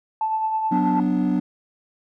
sine tone with tremolo, 877 Hz, A5, 6 cents flat, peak -18 dBFS, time 0.21-1 s, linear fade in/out 2 ms, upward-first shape triangle, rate 9.4 Hz, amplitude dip 45%
triangle chord, B minor, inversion second, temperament equal, 185 / 246.9 / 293.7 Hz, F#3 / B3 / D4, 0 / 0 / 0 cents, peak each -20 dBFS, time 0.71-1.4 s, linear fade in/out 10 ms
effects tanh soft clip ceiling -11 dBFS

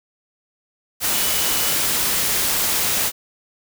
sine tone in noise, 2960 Hz, F#7, in tune, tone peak -31 dBFS, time 1.11-1.77 s, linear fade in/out 50 ms, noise white, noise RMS -20 dBFS, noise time 1-3.12 s, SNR -14 dB, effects none

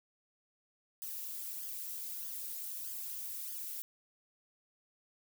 violet noise with flanger, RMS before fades -42 dBFS, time 1.02-3.82 s, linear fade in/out 0 ms, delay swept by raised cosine 0.61 to 3.21 ms, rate 1.6 Hz, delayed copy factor +0.95, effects none

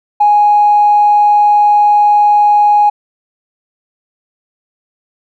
triangle tone with tanh clipping, 830.6 Hz, G#5, in tune, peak -5 dBFS, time 0.2-2.9 s, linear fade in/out 10 ms, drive 4 dB, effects none

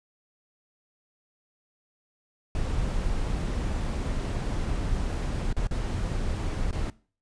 brown noise with dropouts, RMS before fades -28 dBFS, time 2.55-6.9 s, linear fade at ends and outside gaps 1 ms, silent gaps 5.528-5.566 / 5.671-5.71 / 6.71-6.728 s, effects noise-tail reverb RT60 0.4 s tail -21 dB re dry + resampled to 22050 Hz

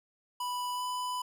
square tone with pitch glide, 987.8 to 996.4 Hz, B5 to B5, 0 to +15 cents, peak -33 dBFS, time 0.4-1.22 s, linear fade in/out 5 ms, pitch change +15 cents, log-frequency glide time 0.73-0.82 s, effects none

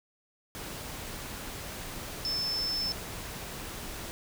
sine tone in noise, 5274 Hz, E8, in tune, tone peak -29 dBFS, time 2.25-2.92 s, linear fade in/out 0 ms, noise pink, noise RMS -40 dBFS, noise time 0.55-4.11 s, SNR +8 dB, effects none

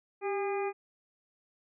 harmonic tone with a mistuned harmonic, 405.8 Hz, G#4, 40 cents flat, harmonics 1 / 2 / 3 / 4 / 5 / 6, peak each -31 / -36 / -42 / -49 / -46 / -43 dBFS, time 0.21-0.73 s, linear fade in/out 50 ms, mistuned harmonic 1, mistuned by -53 cents, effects none

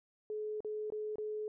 sine tone with dropouts, 426.7 Hz, G#4, 47 cents sharp, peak -36 dBFS, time 0.3-1.48 s, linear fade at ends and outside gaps 1 ms, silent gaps 0.605-0.647 / 0.902-0.922 / 1.157-1.183 s, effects none

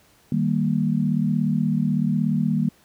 sine chord, Eb major, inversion none, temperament equal with one note detuned, 155.56 / 196.68 / 233.1 Hz, Eb3 / G3 / Bb3, 0 / +6 / 0 cents, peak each -23 dBFS, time 0.32-2.69 s, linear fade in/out 2 ms, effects pink hiss -57 dBFS RMS until 2.84 s + high-pass 60 Hz 12 dB/octave

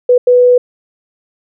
sine tone bursts at uneven times, 493.9 Hz, B4, in tune, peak -4 dBFS, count 2, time 0.09-0.18 / 0.27-0.58 s, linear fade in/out 5 ms, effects none

